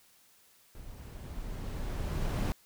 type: noise with level ramp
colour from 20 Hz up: brown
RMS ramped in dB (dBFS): -48 to -28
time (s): 0.75-2.52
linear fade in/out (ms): 0
effects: white hiss -63 dBFS RMS until 2.65 s

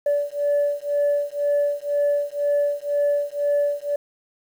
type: beating tone pair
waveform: sine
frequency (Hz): 577 / 579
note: D5 / D5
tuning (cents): -31 / -25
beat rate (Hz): 2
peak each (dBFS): -21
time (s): 0.06-3.96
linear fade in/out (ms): 5
effects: tanh soft clip ceiling -14 dBFS + 8-bit

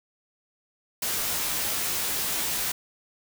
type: noise with comb filter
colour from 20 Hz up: white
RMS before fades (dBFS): -28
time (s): 1.02-2.72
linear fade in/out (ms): 5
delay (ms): 16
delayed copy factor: -0.65
effects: none

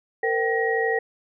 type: tone cluster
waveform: sine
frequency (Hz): 455.1 / 507 / 773 / 1893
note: A#4 / B4 / G5 / A#6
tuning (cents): -42 / +45 / -24 / +26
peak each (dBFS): -23 / -31 / -28 / -25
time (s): 0.23-0.99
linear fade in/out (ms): 5
effects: none

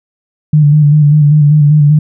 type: tone with vibrato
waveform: sine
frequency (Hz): 148.8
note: D3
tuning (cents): +23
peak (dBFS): -3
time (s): 0.53-1.99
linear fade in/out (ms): 5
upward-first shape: square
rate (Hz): 5.1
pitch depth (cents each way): 36
effects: none

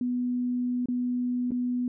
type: tone with dropouts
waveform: sine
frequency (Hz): 246.9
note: B3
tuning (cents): 0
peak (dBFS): -25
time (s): 0.01-1.88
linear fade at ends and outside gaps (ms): 2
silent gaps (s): 0.858-0.885 / 1.508-1.518
effects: none

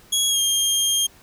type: tone with pitch glide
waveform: 20% pulse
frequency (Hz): 3322 to 3213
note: G#7 to G7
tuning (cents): 0 to +42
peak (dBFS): -12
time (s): 0.12-1.07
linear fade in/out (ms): 10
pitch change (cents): -58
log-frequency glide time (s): 0.29-0.4
effects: pink hiss -51 dBFS RMS until 1.22 s

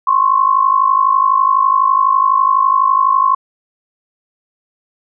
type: tone pair together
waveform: sine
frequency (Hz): 1046.5 / 1098.5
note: C6 / C#6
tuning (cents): 0 / -16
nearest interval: minor second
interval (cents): 84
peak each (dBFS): -12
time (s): 0.07-3.35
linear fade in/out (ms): 5
effects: none

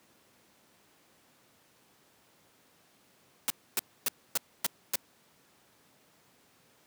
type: noise bursts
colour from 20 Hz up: white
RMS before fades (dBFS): -28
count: 6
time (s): 3.48-4.956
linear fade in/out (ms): 0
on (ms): 21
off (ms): 270
effects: pink hiss -64 dBFS RMS until 6.86 s + high-pass 150 Hz 12 dB/octave

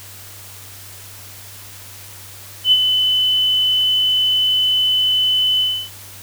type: tone with ADSR envelope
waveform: sine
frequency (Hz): 3017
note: F#7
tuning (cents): +33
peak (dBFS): -7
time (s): 2.64-5.9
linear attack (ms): 78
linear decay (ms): 47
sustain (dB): -6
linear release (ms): 300
effects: added 98 Hz sine -42 dBFS peak until 6.22 s + white hiss -38 dBFS RMS until 6.22 s

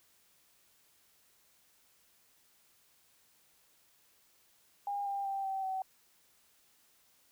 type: tone with pitch steps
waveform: sine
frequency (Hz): 808 / 796 / 784.1 / 772.4 / 760.9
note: G#5 / G5 / G5 / G5 / F#5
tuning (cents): -48 / +26 / 0 / -26 / +48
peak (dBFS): -33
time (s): 4.87-5.82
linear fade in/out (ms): 2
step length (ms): 190
effects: white hiss -68 dBFS RMS until 7.31 s

